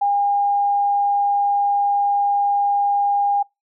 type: tone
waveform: sine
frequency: 809 Hz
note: G#5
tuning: 46 cents flat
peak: -15 dBFS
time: 0.01-3.43 s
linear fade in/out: 10 ms
effects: noise-tail reverb RT60 0.2 s tail -26 dB re dry